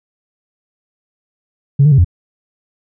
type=tone with pitch steps; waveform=sine; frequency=139.6 / 150.8 / 135.9 / 87.9 Hz; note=C#3 / D3 / C#3 / F2; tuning=+13 / +46 / -34 / +12 cents; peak=-4 dBFS; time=1.79-2.046 s; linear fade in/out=10 ms; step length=64 ms; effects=tanh soft clip ceiling -2 dBFS